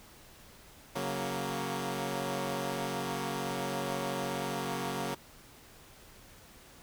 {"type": "chord", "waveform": "10% pulse", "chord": "F# major", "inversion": "second", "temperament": "equal", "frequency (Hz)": [138.59, 185, 233.1], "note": ["C#3", "F#3", "A#3"], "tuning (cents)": [0, 0, 0], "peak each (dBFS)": -29, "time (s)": [0.95, 5.15], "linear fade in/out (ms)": 10, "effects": ["pink hiss -55 dBFS RMS until 6.82 s"]}